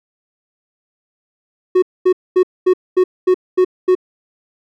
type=tone bursts; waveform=triangle; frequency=368.1 Hz; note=F#4; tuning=9 cents flat; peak=-6 dBFS; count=8; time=1.75-3.952 s; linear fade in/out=10 ms; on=74 ms; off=230 ms; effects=none